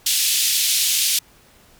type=band-pass noise; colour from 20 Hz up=pink; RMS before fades=-19 dBFS; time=0.06-1.19 s; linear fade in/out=5 ms; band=3000 to 15000 Hz; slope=24 dB/octave; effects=pink hiss -52 dBFS RMS until 1.79 s